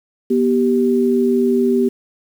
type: tone pair together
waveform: sine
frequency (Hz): 242.9 / 390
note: B3 / G4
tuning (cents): -29 / -9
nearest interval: minor sixth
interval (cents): 820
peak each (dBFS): -15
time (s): 0.3-1.89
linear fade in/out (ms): 10
effects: 7-bit